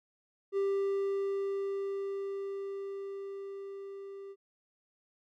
triangle tone with level ramp, 394.3 Hz, G4, 10 cents sharp, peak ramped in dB -25 to -41 dBFS, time 0.52-4.36 s, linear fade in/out 50 ms, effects none

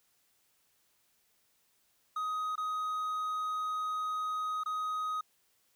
triangle tone with dropouts, 1255 Hz, D#6, 15 cents sharp, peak -30 dBFS, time 2.16-5.21 s, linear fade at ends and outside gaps 5 ms, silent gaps 2.556-2.578 / 4.636-4.659 s, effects white hiss -72 dBFS RMS until 5.75 s

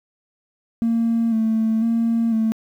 triangle tone with vibrato, 225.9 Hz, A3, 46 cents sharp, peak -13 dBFS, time 0.82-2.52 s, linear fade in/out 0 ms, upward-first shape square, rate 1 Hz, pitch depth 30 cents each way, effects tanh soft clip ceiling -13 dBFS + 9-bit

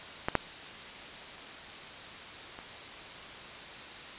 clicks, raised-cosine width 0.5 ms, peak -13 / -8 / -28 dBFS, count 3, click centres 0.285 / 0.353 / 2.589 s, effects white hiss -44 dBFS RMS until 4.18 s + resampled to 8000 Hz

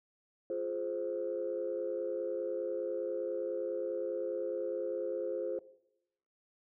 sine chord, F minor, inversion none, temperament just, 349.2 / 419.1 / 523.8 Hz, F4 / Ab4 / C5, 0 / +16 / +2 cents, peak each -38 / -38 / -35 dBFS, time 0.5-5.59 s, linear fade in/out 2 ms, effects noise-tail reverb RT60 0.8 s tail -17 dB re dry + tanh soft clip ceiling -25 dBFS

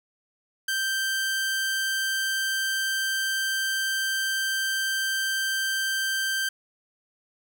sawtooth tone, 1566 Hz, G6, 2 cents flat, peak -21 dBFS, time 0.68-6.49 s, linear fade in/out 5 ms, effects none

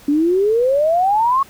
sine exponential sweep, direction up, 281.2 to 1120 Hz, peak -12 dBFS, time 0.08-1.43 s, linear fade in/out 5 ms, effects pink hiss -44 dBFS RMS until 1.49 s

